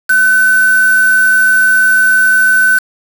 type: tone with quantisation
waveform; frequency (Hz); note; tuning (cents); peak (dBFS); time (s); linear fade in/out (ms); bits
sine; 1513; F#6; +38; -6; 0.09-2.79; 10; 3
effects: none